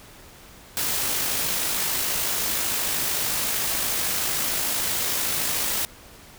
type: noise with amplitude modulation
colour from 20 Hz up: white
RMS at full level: -24 dBFS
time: 0.77-5.85 s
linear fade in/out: 0 ms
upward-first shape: sine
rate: 53.4 Hz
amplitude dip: 25%
effects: pink hiss -47 dBFS RMS until 6.38 s